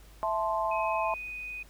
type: chord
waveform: sine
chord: A minor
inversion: second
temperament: equal with one note detuned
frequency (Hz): 659.3 / 873.4 / 1046.5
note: E5 / A5 / C6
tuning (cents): 0 / -13 / 0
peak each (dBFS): -31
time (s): 0.23-1.14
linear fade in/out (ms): 0
type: tone with pitch glide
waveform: sine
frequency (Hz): 2535 to 2489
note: D#7 to D#7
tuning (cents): +32 to 0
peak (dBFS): -36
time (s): 0.71-1.63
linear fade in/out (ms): 5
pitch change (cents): -32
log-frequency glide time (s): 1.01-1.06
effects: added 50 Hz sine -51 dBFS peak until 1.69 s + pink hiss -58 dBFS RMS until 1.69 s